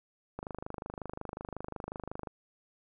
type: click train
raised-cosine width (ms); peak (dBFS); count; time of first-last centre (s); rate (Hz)
1; -24; 49; 0.39-2.272; 25.5
effects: none